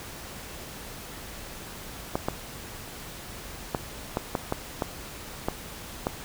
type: clicks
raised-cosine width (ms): 1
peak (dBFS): -11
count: 9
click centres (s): 2.155 / 2.285 / 3.748 / 4.171 / 4.352 / 4.524 / 4.822 / 5.485 / 6.069
effects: pink hiss -41 dBFS RMS until 6.24 s